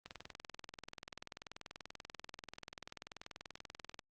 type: click train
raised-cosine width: 0.2 ms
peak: -29 dBFS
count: 82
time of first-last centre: 0.06-3.992 s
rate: 20.6 Hz
effects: Opus 24 kbps